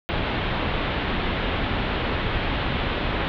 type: low-pass noise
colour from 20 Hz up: pink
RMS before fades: -25 dBFS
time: 0.09-3.28 s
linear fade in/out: 0 ms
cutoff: 3700 Hz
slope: 48 dB/octave
effects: none